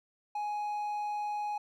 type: tone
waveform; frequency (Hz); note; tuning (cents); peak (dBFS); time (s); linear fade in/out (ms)
triangle; 834; G#5; +7; -30; 0.35-1.58; 5
effects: none